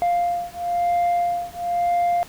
sine beating tone pair, 698.5 / 699.5 Hz, F5 / F5, 0 / +3 cents, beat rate 1 Hz, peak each -20 dBFS, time 0.02-2.23 s, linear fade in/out 0 ms, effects tanh soft clip ceiling -16 dBFS + pink hiss -44 dBFS RMS until 2.28 s

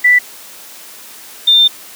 sine tone pair in turn, 1975.5 / 3602 Hz, B6 / A7, 0 / +40 cents, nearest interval minor seventh, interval 1040 cents, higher second, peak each -5 dBFS, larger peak neither, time 0.04-0.19 / 1.47-1.68 s, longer second, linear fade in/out 10 ms, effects white hiss -35 dBFS RMS until 1.95 s + high-pass 200 Hz 12 dB/octave

